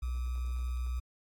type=tone with sample-and-hold; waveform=sine; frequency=61.74 Hz; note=B1; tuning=in tune; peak=-31 dBFS; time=0.02-1 s; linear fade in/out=10 ms; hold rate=1225 Hz; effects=AAC 64 kbps